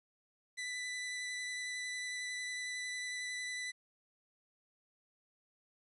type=tone with vibrato; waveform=sawtooth; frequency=1989 Hz; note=B6; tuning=12 cents sharp; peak=-35 dBFS; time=0.57-3.72 s; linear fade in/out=20 ms; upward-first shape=sine; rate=11 Hz; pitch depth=11 cents each way; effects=resampled to 24000 Hz + 12-bit